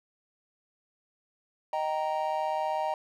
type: chord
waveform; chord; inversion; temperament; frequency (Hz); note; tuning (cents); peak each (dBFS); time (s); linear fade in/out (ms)
triangle; Eb major; none; just; 622.3 / 777.8 / 933.4; Eb5 / G5 / Bb5; 0 / -14 / +2; -30; 1.73-2.94; 2
effects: none